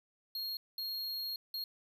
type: tone bursts at uneven times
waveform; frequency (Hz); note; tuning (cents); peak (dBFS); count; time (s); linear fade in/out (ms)
square; 4267; C8; +33; -37; 3; 0.35-0.57 / 0.78-1.36 / 1.54-1.64; 2
effects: 12-bit